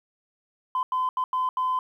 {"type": "tone bursts at uneven times", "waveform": "sine", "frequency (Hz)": 1021, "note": "C6", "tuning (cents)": -43, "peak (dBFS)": -21, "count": 5, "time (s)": [[0.75, 0.83], [0.92, 1.09], [1.17, 1.24], [1.33, 1.49], [1.57, 1.79]], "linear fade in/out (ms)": 2, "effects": ["tanh soft clip ceiling -19 dBFS", "10-bit"]}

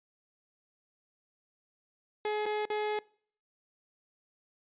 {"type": "tone with dropouts", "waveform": "30% pulse", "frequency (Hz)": 422.8, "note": "G#4", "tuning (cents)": 31, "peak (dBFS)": -27, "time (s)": [2.25, 2.99], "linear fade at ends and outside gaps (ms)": 2, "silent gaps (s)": [[2.457, 2.462], [2.654, 2.701]], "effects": ["noise-tail reverb RT60 0.5 s tail -23 dB re dry", "resampled to 8000 Hz"]}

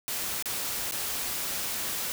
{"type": "noise with dropouts", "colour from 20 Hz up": "white", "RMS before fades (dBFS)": -32, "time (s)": [0.08, 2.12], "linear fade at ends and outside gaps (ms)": 0, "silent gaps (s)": [[0.425, 0.457], [0.911, 0.922]], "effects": []}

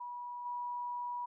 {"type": "tone with level steps", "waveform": "sine", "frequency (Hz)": 972, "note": "B5", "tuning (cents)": -28, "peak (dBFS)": [-40, -36], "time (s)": [0, 1.26], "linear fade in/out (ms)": 10, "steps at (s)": 0.45, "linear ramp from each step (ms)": 10, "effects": []}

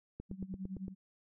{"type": "click train", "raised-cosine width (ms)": 3, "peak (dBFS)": -30, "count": 7, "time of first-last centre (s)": [0.2, 0.881], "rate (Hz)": 8.81}
{"type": "tone with tremolo", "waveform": "sine", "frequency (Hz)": 190, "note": "F#3", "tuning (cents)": 46, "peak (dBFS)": -37, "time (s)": [0.29, 0.95], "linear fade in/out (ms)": 50, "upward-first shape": "sine", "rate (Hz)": 9.6, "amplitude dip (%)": 85}
{"effects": []}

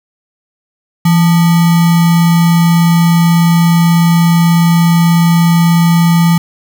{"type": "tone with sample-and-hold", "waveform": "sine", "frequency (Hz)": 168.3, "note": "E3", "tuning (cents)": 36, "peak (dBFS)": -5, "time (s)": [1.05, 6.38], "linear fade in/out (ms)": 5, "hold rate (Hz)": 1050, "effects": []}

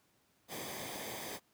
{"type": "noise with comb filter", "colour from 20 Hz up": "pink", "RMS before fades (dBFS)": -43, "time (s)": [0.48, 1.4], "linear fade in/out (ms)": 50, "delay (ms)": 0.72, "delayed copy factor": -0.65, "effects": ["pink hiss -72 dBFS RMS until 1.53 s", "high-pass 100 Hz 12 dB/octave"]}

